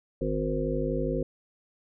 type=harmonic tone with a mistuned harmonic; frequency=52.2 Hz; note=G#1; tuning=10 cents sharp; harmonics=1 / 3 / 5 / 7 / 9 / 10; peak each=-33 / -33 / -33 / -33 / -33 / -33 dBFS; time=0.21-1.23 s; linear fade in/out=5 ms; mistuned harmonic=1; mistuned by=-48 cents; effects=none